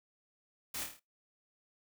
white noise with echo, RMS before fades -40 dBFS, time 0.74-0.84 s, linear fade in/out 5 ms, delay 26 ms, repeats 6, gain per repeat -4 dB, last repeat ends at 0.996 s, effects noise-tail reverb RT60 0.2 s tail -22 dB re dry

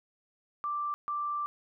sine tone bursts at uneven times, 1176 Hz, D6, 2 cents sharp, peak -30 dBFS, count 2, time 0.64-0.94 / 1.08-1.46 s, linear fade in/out 0 ms, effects none

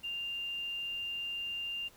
sine tone with quantisation, 2794 Hz, F7, in tune, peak -35 dBFS, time 0.03-1.89 s, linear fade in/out 20 ms, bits 10, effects pink hiss -60 dBFS RMS until 1.96 s

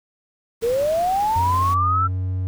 pink noise, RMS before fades -36 dBFS, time 0.61-1.75 s, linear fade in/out 20 ms
sine linear sweep, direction up, 447 to 1354 Hz, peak -17 dBFS, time 0.62-2.08 s, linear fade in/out 20 ms
triangle tone with pitch glide, 90.1 to 92.69 Hz, F#2 to F#2, -45 to +4 cents, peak -19 dBFS, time 1.36-2.47 s, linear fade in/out 0 ms, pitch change +49 cents, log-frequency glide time 1.79-2.16 s
effects none

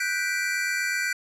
square chord, G major seventh, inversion third, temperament equal, 1480 / 1568 / 1975.5 / 2349 Hz, F#6 / G6 / B6 / D7, 0 / 0 / 0 / 0 cents, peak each -31 dBFS, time 0-1.13 s, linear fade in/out 5 ms, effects low-pass 12000 Hz 12 dB/octave

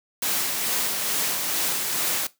white noise with tremolo, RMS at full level -24 dBFS, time 0.22-2.27 s, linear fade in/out 5 ms, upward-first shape sine, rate 2.3 Hz, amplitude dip 30%, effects noise-tail reverb RT60 0.2 s tail -18 dB re dry + high-pass 150 Hz 12 dB/octave

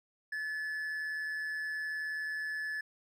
triangle tone with amplitude modulation, 1726 Hz, A6, 34 cents flat, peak -31 dBFS, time 0.32-2.81 s, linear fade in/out 5 ms, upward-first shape sine, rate 159 Hz, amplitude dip 35%, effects none

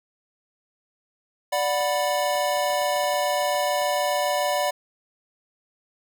square chord, B minor, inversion first, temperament equal with one note detuned, 587.3 / 732.8 / 987.8 Hz, D5 / F#5 / B5, 0 / -17 / 0 cents, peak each -25 / -27 / -29 dBFS, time 1.52-4.71 s, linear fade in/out 10 ms
clicks, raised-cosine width 0.5 ms, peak -30 dBFS, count 12, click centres 1.807 / 2.354 / 2.572 / 2.702 / 2.732 / 2.819 / 2.963 / 3.036 / 3.137 / 3.423 / 3.548 / 3.818 s
effects none

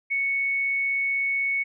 sine tone, 2216 Hz, C#7, 1 cent flat, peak -22 dBFS, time 0.1-1.64 s, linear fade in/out 20 ms, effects none

